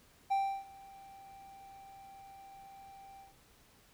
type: tone with ADSR envelope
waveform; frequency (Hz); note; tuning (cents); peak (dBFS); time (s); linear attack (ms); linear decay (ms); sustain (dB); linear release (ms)
triangle; 784; G5; 0; -25; 0.3-3.35; 18; 320; -24; 150
effects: pink hiss -64 dBFS RMS until 3.93 s